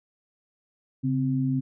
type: tone pair together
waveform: sine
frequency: 137 / 260.8 Hz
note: C#3 / C4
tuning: -20 / -5 cents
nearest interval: major seventh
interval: 1115 cents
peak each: -25 dBFS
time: 1.03-1.61 s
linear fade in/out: 20 ms
effects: none